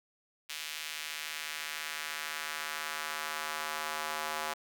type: tone with high-pass filter sweep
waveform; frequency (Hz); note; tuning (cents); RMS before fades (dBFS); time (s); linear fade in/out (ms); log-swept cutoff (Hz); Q
square; 77; D#2; -17; -38; 0.49-4.54; 10; 2700 to 870; 1.2
effects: none